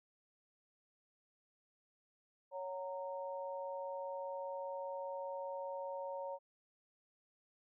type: harmonic tone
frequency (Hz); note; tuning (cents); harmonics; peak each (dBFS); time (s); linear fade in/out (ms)
185; F#3; 0; 3 / 4 / 5; -42 / -53 / -45; 2.51-6.39; 50
effects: none